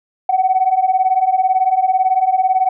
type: beating tone pair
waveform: sine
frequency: 740 / 758 Hz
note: F#5 / F#5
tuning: 0 / +42 cents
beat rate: 18 Hz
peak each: -15 / -13 dBFS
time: 0.29-2.69 s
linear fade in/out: 5 ms
effects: tanh soft clip ceiling -5 dBFS